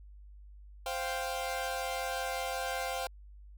sawtooth chord, C suspended fourth, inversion none, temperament equal, 523.3 / 698.5 / 784 Hz, C5 / F5 / G5, 0 / 0 / 0 cents, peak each -34 dBFS, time 0.86-3.07 s, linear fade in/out 2 ms, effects added 50 Hz sine -49 dBFS peak until 3.57 s

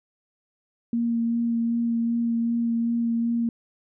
sine tone with vibrato, 232.8 Hz, A#3, 2 cents flat, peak -21 dBFS, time 0.93-3.49 s, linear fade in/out 2 ms, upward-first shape sine, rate 2.6 Hz, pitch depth 13 cents each way, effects none

